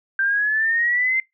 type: exponential sweep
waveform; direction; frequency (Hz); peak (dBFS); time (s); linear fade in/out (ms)
sine; up; 1568 to 2093; -17; 0.19-1.2; 2
effects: noise-tail reverb RT60 0.2 s tail -25 dB re dry